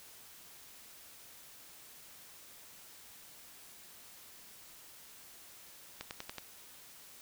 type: accelerating click train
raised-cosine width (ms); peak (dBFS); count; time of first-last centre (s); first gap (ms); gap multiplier
0.2; -23; 5; 6.01-6.383; 99; 0.96
effects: white hiss -55 dBFS RMS until 7.21 s